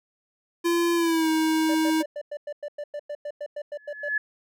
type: tone with pitch glide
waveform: square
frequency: 341.9 to 317.2 Hz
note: F4 to D#4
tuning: -37 to +33 cents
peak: -21 dBFS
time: 0.64-2.03 s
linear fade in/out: 20 ms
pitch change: -130 cents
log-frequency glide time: 0.95-1.29 s
type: tone bursts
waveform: triangle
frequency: 587.3 Hz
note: D5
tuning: in tune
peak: -28 dBFS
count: 16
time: 1.69-4.087 s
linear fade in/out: 5 ms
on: 57 ms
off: 99 ms
type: tone with exponential growth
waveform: sine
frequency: 1710 Hz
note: A6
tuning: 50 cents flat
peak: -20 dBFS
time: 3.72-4.18 s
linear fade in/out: 5 ms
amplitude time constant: 98 ms
effects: none